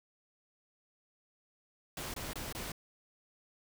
pink noise bursts, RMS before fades -41 dBFS, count 4, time 1.97-2.719 s, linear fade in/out 2 ms, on 170 ms, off 23 ms, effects none

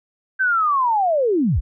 sine linear sweep, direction down, 1568 to 33.93 Hz, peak -15 dBFS, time 0.39-1.61 s, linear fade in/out 20 ms, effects none

